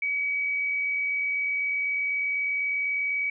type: tone with amplitude modulation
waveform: sine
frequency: 2272 Hz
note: C#7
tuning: 42 cents sharp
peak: -23 dBFS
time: 0.02-3.3 s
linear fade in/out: 5 ms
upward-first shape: sine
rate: 80.1 Hz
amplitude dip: 30%
effects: none